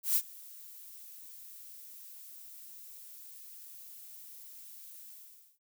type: noise with ADSR envelope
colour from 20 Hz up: violet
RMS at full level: -26 dBFS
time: 0.03-5.59 s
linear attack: 130 ms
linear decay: 56 ms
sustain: -24 dB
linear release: 500 ms
effects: noise-tail reverb RT60 0.1 s tail -24 dB re dry